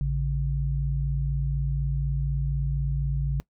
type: tone pair together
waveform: sine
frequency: 55.84 / 139.9 Hz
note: A1 / C#3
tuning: +26 / +16 cents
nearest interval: octave + major third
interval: 1590 cents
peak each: -26 dBFS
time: 0.01-3.4 s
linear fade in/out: 0 ms
effects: noise-tail reverb RT60 0.1 s tail -22 dB re dry